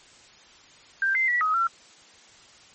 sine tone with pitch steps, 1577 / 2078 / 1943 / 1264 / 1355 Hz, G6 / C7 / B6 / D#6 / E6, +10 / -12 / -29 / +27 / +47 cents, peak -20 dBFS, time 1.02-1.67 s, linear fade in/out 2 ms, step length 130 ms, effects white hiss -52 dBFS RMS until 2.74 s + MP3 32 kbps

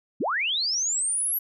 sine linear sweep, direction up, 139.1 to 11840 Hz, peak -23 dBFS, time 0.2-1.39 s, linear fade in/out 10 ms, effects none

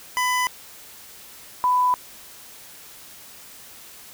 25% pulse / sine tone pair in turn, 1000 / 996.5 Hz, B5 / B5, +21 / +15 cents, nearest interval unison, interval 6 cents, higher first, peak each -16 dBFS, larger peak neither, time 0.17-0.47 / 1.64-1.94 s, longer neither, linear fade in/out 0 ms, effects white hiss -44 dBFS RMS until 4.13 s

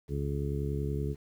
harmonic tone, 70.5 Hz, C#2, 30 cents sharp, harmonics 1 / 2 / 3 / 4 / 5 / 6, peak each -34 / -33 / -41 / -42 / -41 / -38 dBFS, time 0.08-1.16 s, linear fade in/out 50 ms, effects 10-bit

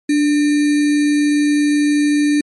sine tone with sample-and-hold, 293.7 Hz, D4, in tune, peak -11 dBFS, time 0.09-2.41 s, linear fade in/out 5 ms, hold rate 2100 Hz, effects MP3 48 kbps

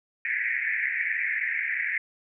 pink band-pass noise, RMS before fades -28 dBFS, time 0.25-1.98 s, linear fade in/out 2 ms, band 1700 to 2300 Hz, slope 96 dB/octave, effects none

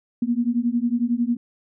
sine beating tone pair, 233.1 / 244.1 Hz, A#3 / B3, 0 / -20 cents, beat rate 11 Hz, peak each -22 / -22 dBFS, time 0.22-1.37 s, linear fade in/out 5 ms, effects none

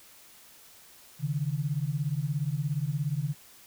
sine beating tone pair, 137.2 / 154.2 Hz, C#3 / D#3, -17 / -15 cents, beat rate 17 Hz, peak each -30 / -30 dBFS, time 1.19-3.35 s, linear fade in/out 50 ms, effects white hiss -54 dBFS RMS until 3.66 s

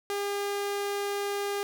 sawtooth tone, 403.9 Hz, G#4, 48 cents flat, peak -25 dBFS, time 0.1-1.63 s, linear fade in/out 0 ms, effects none

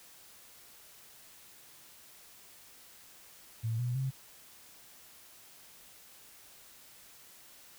sine tone with pitch steps, 113.1 / 122.63 / 132.95 Hz, A2 / B2 / C3, +48 / -12 / +28 cents, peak -30 dBFS, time 3.63-4.11 s, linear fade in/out 20 ms, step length 160 ms, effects white hiss -56 dBFS RMS until 7.78 s

